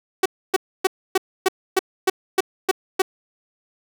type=tone bursts; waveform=sawtooth; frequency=378.2 Hz; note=F#4; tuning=38 cents sharp; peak=-10 dBFS; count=10; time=0.23-3.02 s; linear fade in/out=5 ms; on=27 ms; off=280 ms; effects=none

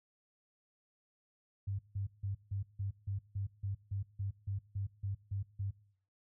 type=tone bursts; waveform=sine; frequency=98.9 Hz; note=G2; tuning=16 cents sharp; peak=-34 dBFS; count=15; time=1.67-5.71 s; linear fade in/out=10 ms; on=120 ms; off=160 ms; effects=noise-tail reverb RT60 0.6 s tail -21 dB re dry

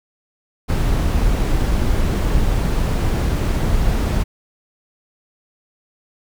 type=noise; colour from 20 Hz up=brown; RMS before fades=-17 dBFS; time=0.68-4.24 s; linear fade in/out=20 ms; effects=none

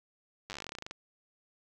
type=slowing click train; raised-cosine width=0.2 ms; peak=-23 dBFS; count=19; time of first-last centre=0.5-0.91 s; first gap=9 ms; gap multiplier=1.1; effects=none

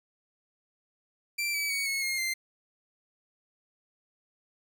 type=tone with pitch steps; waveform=sawtooth; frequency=2349 / 2294 / 2240 / 2188 / 2137 / 2087 Hz; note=D7 / D7 / C#7 / C#7 / C7 / C7; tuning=0 / -41 / +18 / -23 / +36 / -5 cents; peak=-25 dBFS; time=1.38-2.34 s; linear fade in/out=10 ms; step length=160 ms; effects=none

